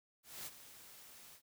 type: noise with ADSR envelope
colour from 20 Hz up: white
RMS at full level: -45 dBFS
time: 0.23-1.42 s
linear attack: 230 ms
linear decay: 39 ms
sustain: -12 dB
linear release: 85 ms
effects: none